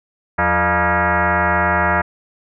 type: tone with frequency modulation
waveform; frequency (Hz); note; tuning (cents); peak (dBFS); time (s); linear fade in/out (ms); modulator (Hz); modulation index
sine; 343; F4; -31; -13; 0.38-2.02; 10; 261; 6
effects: none